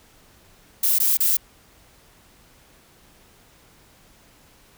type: noise with dropouts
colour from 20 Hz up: violet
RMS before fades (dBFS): -19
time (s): 0.83-1.37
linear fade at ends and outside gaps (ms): 5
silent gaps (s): 0.986-1 / 1.172-1.203
effects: pink hiss -54 dBFS RMS until 4.77 s